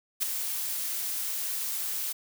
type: noise with ADSR envelope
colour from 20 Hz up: blue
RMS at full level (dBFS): -25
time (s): 0.2-2.13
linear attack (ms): 27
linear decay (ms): 8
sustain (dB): -7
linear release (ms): 13
effects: none